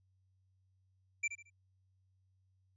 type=tone with echo; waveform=square; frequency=2349 Hz; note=D7; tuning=in tune; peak=-32 dBFS; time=1.23-1.28 s; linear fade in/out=10 ms; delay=74 ms; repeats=3; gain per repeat=-10 dB; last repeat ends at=1.502 s; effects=added 94 Hz sine -70 dBFS peak until 2.76 s + resampled to 22050 Hz